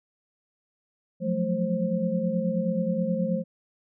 sine tone cluster, 174.8 / 184.2 / 217.7 / 528 Hz, F3 / F#3 / A3 / C5, +2 / -7 / -18 / +16 cents, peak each -29 dBFS, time 1.2-3.44 s, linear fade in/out 50 ms, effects none

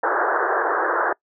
white band-pass noise, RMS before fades -21 dBFS, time 0.03-1.13 s, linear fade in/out 5 ms, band 330 to 1700 Hz, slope 96 dB/octave, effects noise-tail reverb RT60 0.1 s tail -24 dB re dry

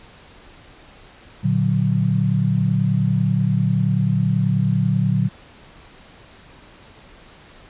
sine chord, Bb augmented, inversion none, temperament equal, 116.54 / 146.83 / 185 Hz, Bb2 / D3 / F#3, 0 / 0 / 0 cents, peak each -20 dBFS, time 1.43-5.29 s, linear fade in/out 20 ms, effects pink hiss -46 dBFS RMS until 7.69 s + resampled to 8000 Hz

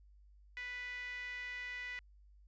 5% pulse tone with band-pass filter, 493.9 Hz, B4, in tune, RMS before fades -44 dBFS, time 0.57-1.99 s, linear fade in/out 0 ms, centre 2000 Hz, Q 6.4, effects added 50 Hz sine -59 dBFS peak until 2.47 s + resampled to 16000 Hz

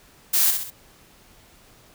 blue noise with echo, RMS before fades -19 dBFS, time 0.33-0.51 s, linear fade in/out 10 ms, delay 65 ms, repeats 3, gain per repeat -6 dB, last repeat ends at 0.705 s, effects pink hiss -53 dBFS RMS until 1.94 s

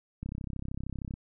click train, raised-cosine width 5 ms, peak -24 dBFS, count 31, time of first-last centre 0.23-1.139 s, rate 33 Hz, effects none

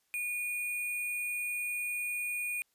sine tone with sample-and-hold, 2450 Hz, D#7, 27 cents flat, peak -32 dBFS, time 0.14-2.62 s, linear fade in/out 0 ms, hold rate 11025 Hz, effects white hiss -75 dBFS RMS until 2.74 s + resampled to 32000 Hz

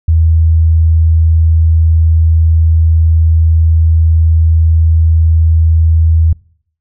sine tone, 80.9 Hz, E2, 32 cents flat, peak -5 dBFS, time 0.08-6.33 s, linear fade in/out 5 ms, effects noise-tail reverb RT60 0.6 s tail -24 dB re dry

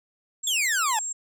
sine tone, 7480 Hz, A#8, 5 cents sharp, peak -28 dBFS, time 0.43-1.13 s, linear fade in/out 10 ms
40% pulse exponential sweep, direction down, 3520 to 830.6 Hz, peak -22 dBFS, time 0.47-0.99 s, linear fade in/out 2 ms
effects none

